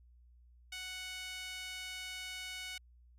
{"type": "tone with high-pass filter", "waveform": "sawtooth", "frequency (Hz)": 740, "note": "F#5", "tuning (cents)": 0, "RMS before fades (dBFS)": -44, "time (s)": [0.72, 2.78], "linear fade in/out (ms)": 5, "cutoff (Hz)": 2400, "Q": 1.7, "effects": ["added 60 Hz sine -59 dBFS peak until 3.18 s", "low-pass 12000 Hz 12 dB/octave"]}